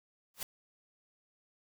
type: noise with exponential growth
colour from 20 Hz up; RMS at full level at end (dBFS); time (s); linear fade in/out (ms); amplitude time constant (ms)
white; -33; 0.34-0.43; 2; 18
effects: none